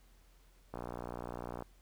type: click train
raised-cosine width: 1 ms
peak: -27 dBFS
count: 54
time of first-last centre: 0.74-1.623 s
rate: 60 Hz
effects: added 43 Hz sine -61 dBFS peak until 1.81 s + pink hiss -69 dBFS RMS until 1.81 s